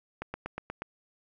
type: click train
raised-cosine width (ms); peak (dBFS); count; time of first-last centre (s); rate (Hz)
0.5; -20; 6; 0.22-0.82; 8.33
effects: none